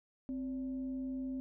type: tone with frequency modulation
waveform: sine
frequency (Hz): 261.6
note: C4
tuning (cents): 0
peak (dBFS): -36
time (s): 0.29-1.4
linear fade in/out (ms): 0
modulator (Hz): 310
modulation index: 0.27
effects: none